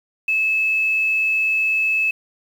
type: tone with quantisation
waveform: sine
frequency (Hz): 2604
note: E7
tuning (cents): -22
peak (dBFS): -16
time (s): 0.28-2.11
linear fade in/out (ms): 5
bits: 7
effects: none